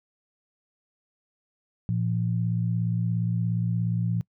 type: tone pair together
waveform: sine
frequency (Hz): 114.53 / 171.6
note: A#2 / F3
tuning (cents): -30 / -30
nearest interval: perfect fifth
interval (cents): 700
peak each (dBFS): -25 / -27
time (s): 1.89-4.21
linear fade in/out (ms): 0
effects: noise-tail reverb RT60 0.1 s tail -24 dB re dry